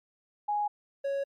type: tone pair in turn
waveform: sine / triangle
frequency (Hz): 830.6 / 554.4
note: G#5 / C#5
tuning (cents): 0 / 0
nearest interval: perfect fifth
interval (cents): 700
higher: first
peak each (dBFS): -26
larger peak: neither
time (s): 0.48-0.68 / 1.04-1.24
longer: neither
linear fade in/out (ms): 10
effects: MP3 64 kbps